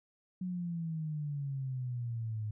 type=exponential sweep; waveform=sine; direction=down; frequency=185 to 105.4 Hz; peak=-34 dBFS; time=0.41-2.51 s; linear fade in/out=5 ms; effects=none